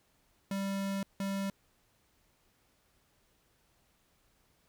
square tone bursts at uneven times, 196.1 Hz, G3, 1 cent sharp, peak -33 dBFS, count 2, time 0.51-1.03 / 1.2-1.5 s, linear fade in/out 2 ms, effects pink hiss -71 dBFS RMS until 4.68 s

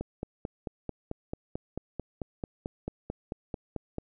click train, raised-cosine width 2 ms, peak -20 dBFS, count 19, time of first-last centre 0.01-3.984 s, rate 4.53 Hz, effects none

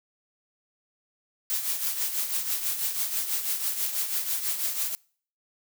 blue noise with tremolo, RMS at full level -26 dBFS, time 1.5-4.95 s, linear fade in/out 0 ms, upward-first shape triangle, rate 6.1 Hz, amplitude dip 65%, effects noise-tail reverb RT60 0.5 s tail -25 dB re dry

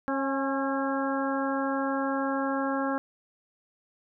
harmonic tone with a mistuned harmonic, 271.3 Hz, C#4, 37 cents flat, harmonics 1 / 2 / 3 / 4 / 5 / 6, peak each -29 / -32 / -34 / -35 / -36 / -37 dBFS, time 0.08-2.98 s, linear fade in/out 0 ms, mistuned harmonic 3, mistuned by +29 cents, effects none

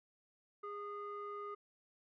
square tone with low-pass filter, 410.1 Hz, G#4, 22 cents flat, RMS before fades -45 dBFS, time 0.63-1.55 s, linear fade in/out 10 ms, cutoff 1400 Hz, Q 6.8, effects none

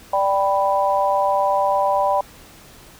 sine chord, G major, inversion second, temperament equal, 587.3 / 784 / 987.8 Hz, D5 / G5 / B5, 0 / 0 / 0 cents, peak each -20 dBFS, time 0.13-2.21 s, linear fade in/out 5 ms, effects pink hiss -45 dBFS RMS until 2.99 s

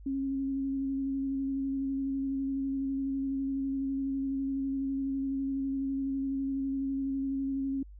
sine tone with vibrato, 271.4 Hz, C#4, 36 cents flat, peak -29 dBFS, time 0.06-7.83 s, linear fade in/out 5 ms, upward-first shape square, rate 12 Hz, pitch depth 13 cents each way, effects added 50 Hz sine -46 dBFS peak until 7.99 s

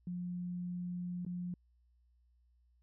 sine tone with dropouts, 177.6 Hz, F3, 29 cents sharp, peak -37 dBFS, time 0.07-1.54 s, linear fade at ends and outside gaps 2 ms, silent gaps 1.25-1.264 s, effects added 60 Hz sine -67 dBFS peak until 2.82 s

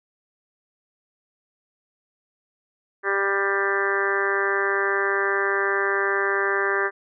harmonic tone with a mistuned harmonic, 197.5 Hz, G3, 13 cents sharp, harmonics 2 / 3 / 4 / 5 / 6 / 7 / 8 / 9 / 10, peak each -25 / -34 / -34 / -33 / -28 / -34 / -26 / -27 / -33 dBFS, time 3.03-6.91 s, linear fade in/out 50 ms, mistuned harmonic 7, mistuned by +18 cents, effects none

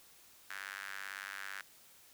sawtooth tone with high-pass filter, 98 Hz, G2, in tune, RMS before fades -45 dBFS, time 0.5-1.61 s, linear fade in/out 0 ms, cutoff 1600 Hz, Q 4, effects white hiss -61 dBFS RMS until 2.13 s

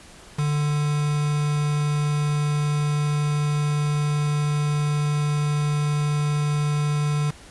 triangle tone with quantisation, 147.9 Hz, D3, 13 cents sharp, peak -18 dBFS, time 0.38-7.31 s, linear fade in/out 10 ms, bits 5, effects pink hiss -46 dBFS RMS until 7.5 s + resampled to 24000 Hz

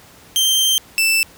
sawtooth tone pair in turn, 3145 / 2653 Hz, G7 / E7, +5 / +10 cents, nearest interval minor third, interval 295 cents, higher first, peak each -10 dBFS, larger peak neither, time 0.36-0.78 / 0.98-1.23 s, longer first, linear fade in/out 0 ms, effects pink hiss -45 dBFS RMS until 1.37 s + high-pass 60 Hz 12 dB/octave

